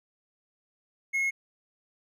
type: tone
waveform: triangle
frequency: 2168 Hz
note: C#7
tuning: 39 cents flat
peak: -23 dBFS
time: 1.13-1.31 s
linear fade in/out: 20 ms
effects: none